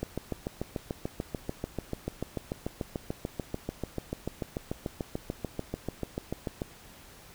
click train, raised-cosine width 2 ms, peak -18 dBFS, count 46, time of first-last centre 0.03-6.619 s, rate 6.83 Hz, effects pink hiss -52 dBFS RMS until 7.34 s

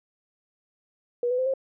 sine tone with pitch steps, 483.3 / 499.5 / 516.2 / 533.5 Hz, B4 / B4 / C5 / C5, -38 / +20 / -23 / +34 cents, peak -22 dBFS, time 1.23-1.538 s, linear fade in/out 2 ms, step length 77 ms, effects none

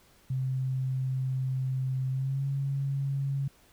sine tone with pitch glide, 130.81 to 137.95 Hz, C3 to C#3, 0 to -8 cents, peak -27 dBFS, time 0.3-3.48 s, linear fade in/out 5 ms, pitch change +92 cents, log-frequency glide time 2.1-2.45 s, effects pink hiss -61 dBFS RMS until 3.72 s

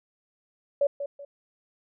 sine tone with echo, 567 Hz, C#5, 39 cents sharp, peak -19 dBFS, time 0.81-0.87 s, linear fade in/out 5 ms, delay 190 ms, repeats 2, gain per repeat -10 dB, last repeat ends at 1.25 s, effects none

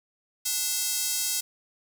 square tone with high-pass filter, 293.7 Hz, D4, in tune, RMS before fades -28 dBFS, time 0.45-1.41 s, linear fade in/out 10 ms, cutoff 6200 Hz, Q 1, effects none

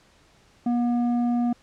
square tone with low-pass filter, 240.3 Hz, B3, 47 cents flat, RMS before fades -23 dBFS, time 0.66-1.53 s, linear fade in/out 5 ms, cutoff 560 Hz, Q 1.9, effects pink hiss -58 dBFS RMS until 1.62 s + low-pass 7000 Hz 12 dB/octave

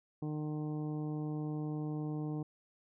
harmonic tone, 151.8 Hz, D#3, 42 cents flat, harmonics 1 / 2 / 3 / 4 / 5 / 6 / 7, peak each -37 / -39 / -47 / -56 / -52 / -59 / -59 dBFS, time 0.22-2.43 s, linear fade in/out 5 ms, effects none

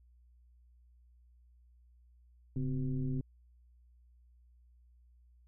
sine tone with frequency modulation, 137.7 Hz, C#3, 11 cents flat, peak -31 dBFS, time 2.56-3.21 s, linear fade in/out 2 ms, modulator 120 Hz, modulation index 1.1, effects added 60 Hz sine -60 dBFS peak until 5.47 s

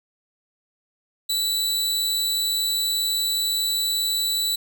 sawtooth tone with amplitude modulation, 3951 Hz, B7, in tune, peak -16 dBFS, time 1.29-4.56 s, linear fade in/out 10 ms, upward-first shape sine, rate 239 Hz, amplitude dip 45%, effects none

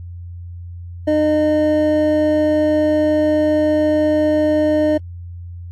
triangle tone pair together, 304.5 / 610 Hz, D#4 / D#5, -37 / -34 cents, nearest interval octave, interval 1203 cents, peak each -14 / -13 dBFS, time 1.07-4.98 s, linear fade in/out 10 ms, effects added 87 Hz sine -29 dBFS peak until 5.71 s + AAC 64 kbps

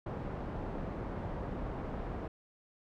pink low-pass noise, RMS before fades -39 dBFS, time 0.06-2.28 s, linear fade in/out 5 ms, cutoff 920 Hz, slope 12 dB/octave, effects none

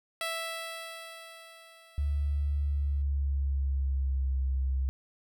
10% pulse tone with exponential decay, 659.3 Hz, E5, in tune, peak -22 dBFS, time 0.21-3.02 s, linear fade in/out 1 ms, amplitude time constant 610 ms
sine tone with pitch glide, 71.7 to 66.13 Hz, D2 to C2, -41 to +19 cents, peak -26 dBFS, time 1.98-4.89 s, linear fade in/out 0 ms, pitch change -140 cents, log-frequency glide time 2.63-4.35 s
effects none

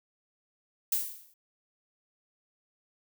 violet noise with exponential decay, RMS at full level -25 dBFS, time 0.92-1.34 s, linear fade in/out 5 ms, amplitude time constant 91 ms, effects none

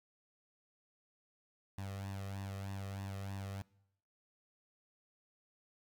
sawtooth tone with flanger, 98 Hz, G2, in tune, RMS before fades -43 dBFS, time 1.78-3.62 s, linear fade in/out 0 ms, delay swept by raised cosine 1.1 to 1.62 ms, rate 3.2 Hz, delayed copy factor +0.7, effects noise-tail reverb RT60 0.8 s tail -23 dB re dry

